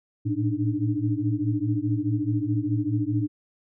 sine tone cluster, 110.4 / 115.2 / 291.9 / 305.6 Hz, A2 / A#2 / D4 / D#4, +6 / -20 / -10 / -31 cents, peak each -28 dBFS, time 0.25-3.28 s, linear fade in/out 20 ms, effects none

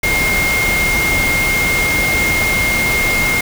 sine tone in noise, 2131 Hz, C7, 31 cents sharp, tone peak -14 dBFS, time 0.03-3.41 s, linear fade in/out 5 ms, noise pink, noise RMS -19 dBFS, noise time 0.03-3.41 s, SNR +2 dB, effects none

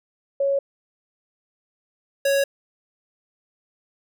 sine / square tone pair in turn, 554.4 / 554.4 Hz, C#5 / C#5, 0 / 0 cents, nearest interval unison, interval 0 cents, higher neither, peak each -18 dBFS, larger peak neither, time 0.4-0.59 / 2.25-2.44 s, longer neither, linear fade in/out 5 ms, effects none

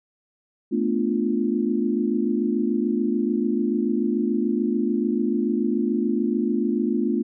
sine chord, B half-diminished seventh, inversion third, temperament equal, 220 / 246.9 / 293.7 / 349.2 Hz, A3 / B3 / D4 / F4, 0 / 0 / 0 / 0 cents, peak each -24 / -25 / -27 / -26 dBFS, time 0.71-7.23 s, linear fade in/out 20 ms, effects none

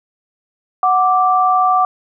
sine tone pair together, 739 / 1173.1 Hz, F#5 / D6, -2 / -2 cents, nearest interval minor sixth, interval 800 cents, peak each -13 dBFS, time 0.83-1.85 s, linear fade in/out 2 ms, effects none

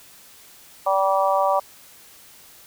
harmonic tone, 193.3 Hz, G3, 24 cents flat, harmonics 3 / 4 / 5 / 6, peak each -21 / -22 / -23 / -24 dBFS, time 0.86-1.6 s, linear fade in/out 10 ms, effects white hiss -48 dBFS RMS until 2.66 s

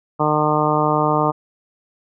harmonic tone, 151.6 Hz, D#3, 45 cents flat, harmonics 1 / 2 / 3 / 4 / 5 / 6 / 7 / 8, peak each -23 / -23 / -23 / -23 / -23 / -23 / -23 / -23 dBFS, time 0.19-1.32 s, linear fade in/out 20 ms, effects none

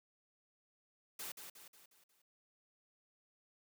white noise with echo, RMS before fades -45 dBFS, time 1.19-1.32 s, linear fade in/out 5 ms, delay 180 ms, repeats 5, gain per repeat -6 dB, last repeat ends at 2.22 s, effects high-pass 150 Hz 12 dB/octave

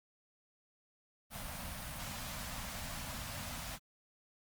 pink band-stop noise, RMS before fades -43 dBFS, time 1.3-3.79 s, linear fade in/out 50 ms, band 260 to 560 Hz, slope 48 dB/octave, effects Opus 32 kbps

